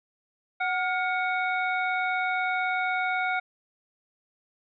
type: harmonic tone with a mistuned harmonic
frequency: 742 Hz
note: F#5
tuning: 5 cents sharp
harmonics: 1 / 2 / 3 / 5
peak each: -28 / -29 / -30 / -43 dBFS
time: 0.6-3.4 s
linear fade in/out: 10 ms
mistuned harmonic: 2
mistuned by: -71 cents
effects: none

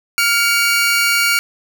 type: tone pair together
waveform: sawtooth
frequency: 1400 / 2264 Hz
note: F6 / C#7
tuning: +4 / +36 cents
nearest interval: minor sixth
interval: 832 cents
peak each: -12 dBFS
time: 0.18-1.39 s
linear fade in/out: 0 ms
effects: none

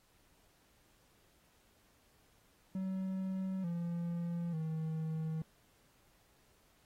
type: tone with pitch steps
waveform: triangle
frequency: 189.3 / 171 / 159.1 Hz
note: F#3 / F3 / D#3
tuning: +40 / -36 / +39 cents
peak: -33 dBFS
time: 2.75-5.42 s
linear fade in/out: 2 ms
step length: 890 ms
effects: pink hiss -70 dBFS RMS until 6.85 s + AAC 48 kbps

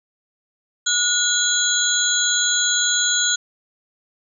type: tone cluster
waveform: sine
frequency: 1443 / 3342 / 4025 / 6560 / 7060 Hz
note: F#6 / G#7 / B7 / G#8 / A8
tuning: -44 / +10 / +32 / -22 / +5 cents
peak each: -23 dBFS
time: 0.86-3.36 s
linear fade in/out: 10 ms
effects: none

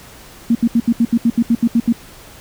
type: tone bursts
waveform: sine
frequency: 233.1 Hz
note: A#3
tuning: in tune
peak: -9 dBFS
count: 12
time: 0.5-1.926 s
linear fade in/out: 5 ms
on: 51 ms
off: 74 ms
effects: pink hiss -40 dBFS RMS until 2.4 s

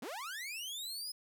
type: linear sweep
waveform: sawtooth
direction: up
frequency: 190.9 to 5130 Hz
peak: -37 dBFS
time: 0.02-1.12 s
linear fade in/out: 5 ms
effects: none

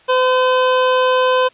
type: tone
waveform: 25% pulse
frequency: 510 Hz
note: C5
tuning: 44 cents flat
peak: -8 dBFS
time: 0.08-1.49 s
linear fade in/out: 20 ms
effects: white hiss -49 dBFS RMS until 1.53 s + resampled to 8000 Hz

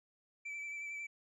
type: tone with vibrato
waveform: triangle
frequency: 2319 Hz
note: D7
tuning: 22 cents flat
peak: -39 dBFS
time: 0.45-1.07 s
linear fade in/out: 10 ms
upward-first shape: sine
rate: 11 Hz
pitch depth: 23 cents each way
effects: resampled to 24000 Hz

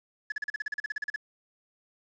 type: tone bursts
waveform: triangle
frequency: 1708 Hz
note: G#6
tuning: 48 cents sharp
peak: -27 dBFS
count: 15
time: 0.3-1.161 s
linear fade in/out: 5 ms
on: 21 ms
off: 39 ms
effects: resampled to 16000 Hz + 9-bit

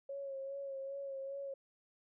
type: tone with vibrato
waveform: sine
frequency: 548 Hz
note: C#5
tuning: 20 cents flat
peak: -40 dBFS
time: 0.09-1.54 s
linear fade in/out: 5 ms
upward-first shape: sine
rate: 2.5 Hz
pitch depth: 31 cents each way
effects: none

